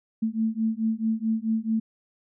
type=beating tone pair; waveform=sine; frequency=220 / 224.6 Hz; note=A3 / A3; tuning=0 / +36 cents; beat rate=4.6 Hz; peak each=-26 dBFS; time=0.22-1.8 s; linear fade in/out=10 ms; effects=none